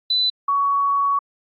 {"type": "tone pair in turn", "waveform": "sine", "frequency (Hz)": [3998, 1121.9], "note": ["B7", "C#6"], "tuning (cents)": [20, 20], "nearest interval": "octave + minor seventh", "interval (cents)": 2200, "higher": "first", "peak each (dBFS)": -16, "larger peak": "neither", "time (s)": [[0.1, 0.3], [0.48, 1.19]], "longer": "second", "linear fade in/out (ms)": 5, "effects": ["AAC 48 kbps"]}